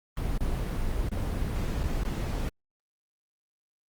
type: noise with dropouts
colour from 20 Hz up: brown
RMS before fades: -29 dBFS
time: 0.17-2.49 s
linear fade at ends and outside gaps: 2 ms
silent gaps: 0.379-0.406 / 1.09-1.116 / 1.833-1.837 / 2.035-2.049 s
effects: Opus 24 kbps